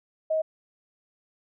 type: tone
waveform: sine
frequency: 632 Hz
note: D#5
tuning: 27 cents sharp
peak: -22 dBFS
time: 0.3-0.42 s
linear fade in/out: 10 ms
effects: none